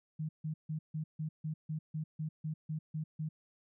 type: tone bursts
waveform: sine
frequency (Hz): 155.56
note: D#3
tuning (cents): 0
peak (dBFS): -34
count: 13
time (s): 0.19-3.29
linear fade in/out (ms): 10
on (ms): 100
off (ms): 150
effects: none